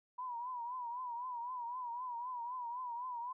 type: tone with vibrato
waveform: sine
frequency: 976 Hz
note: B5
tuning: 21 cents flat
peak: -39 dBFS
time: 0.18-3.33 s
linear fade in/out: 10 ms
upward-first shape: triangle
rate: 3.9 Hz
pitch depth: 100 cents each way
effects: none